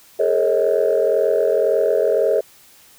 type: tone cluster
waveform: sine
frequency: 414.8 / 456.7 / 543 / 631 Hz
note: G#4 / A#4 / C#5 / D#5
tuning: -2 / -36 / -36 / +24 cents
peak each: -19 dBFS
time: 0.19-2.41 s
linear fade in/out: 10 ms
effects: tanh soft clip ceiling -7 dBFS + white hiss -49 dBFS RMS until 2.98 s